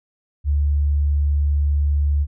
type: tone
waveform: sine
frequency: 72.5 Hz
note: D2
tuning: 22 cents flat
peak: -15 dBFS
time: 0.44-2.27 s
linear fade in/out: 50 ms
effects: none